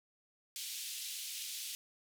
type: band-pass noise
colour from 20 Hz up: pink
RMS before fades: -43 dBFS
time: 0.56-1.75 s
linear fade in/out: 0 ms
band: 2900 to 15000 Hz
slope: 24 dB/octave
effects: none